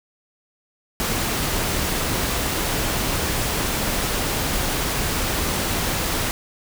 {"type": "noise", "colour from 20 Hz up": "pink", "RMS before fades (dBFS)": -23, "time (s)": [1, 6.31], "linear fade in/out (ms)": 0, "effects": []}